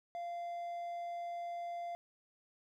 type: tone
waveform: triangle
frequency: 692 Hz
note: F5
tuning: 16 cents flat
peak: -37 dBFS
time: 0.15-1.95 s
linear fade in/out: 0 ms
effects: none